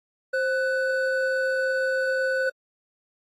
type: tone pair together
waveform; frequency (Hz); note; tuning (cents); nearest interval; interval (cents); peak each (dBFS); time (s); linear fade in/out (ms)
triangle; 526 / 1492.5; C5 / F#6; +9 / +15; octave + tritone; 1806; -22 / -24; 0.33-2.5; 10
effects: AAC 48 kbps